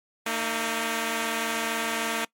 5% pulse tone pair together, 227.5 / 311.1 Hz, A#3 / D#4, -42 / 0 cents, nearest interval perfect fourth, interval 542 cents, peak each -16 / -20 dBFS, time 0.26-2.25 s, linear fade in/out 5 ms, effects noise-tail reverb RT60 0.1 s tail -22 dB re dry + MP3 64 kbps

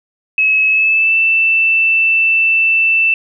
sine tone with pitch glide, 2575 to 2660 Hz, E7 to E7, -41 to +15 cents, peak -9 dBFS, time 0.38-3.14 s, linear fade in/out 2 ms, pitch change +56 cents, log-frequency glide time 0.68-1.16 s, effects none

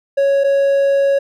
triangle tone pair in turn, 554.4 / 554.4 Hz, C#5 / C#5, 0 / 0 cents, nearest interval unison, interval 0 cents, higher neither, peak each -9 dBFS, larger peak neither, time 0.17-0.44 / 0.44-1.19 s, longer second, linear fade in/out 10 ms, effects none

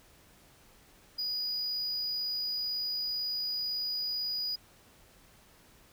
triangle tone, 4921 Hz, D#8, 20 cents flat, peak -30 dBFS, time 1.18-4.56 s, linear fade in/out 10 ms, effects pink hiss -60 dBFS RMS until 5.92 s

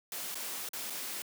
white noise with dropouts, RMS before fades -39 dBFS, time 0.12-1.22 s, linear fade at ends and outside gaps 1 ms, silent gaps 0.345-0.354 / 0.689-0.733 / 0.9-0.904 s, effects high-pass 200 Hz 12 dB/octave

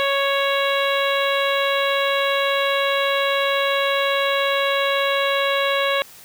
harmonic tone, 554.4 Hz, C#5, in tune, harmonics 1 / 2 / 3 / 4 / 5 / 6 / 7, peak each -21 / -24 / -26 / -27 / -28 / -29 / -29 dBFS, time 0-6.02 s, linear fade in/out 0 ms, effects white hiss -44 dBFS RMS until 6.24 s

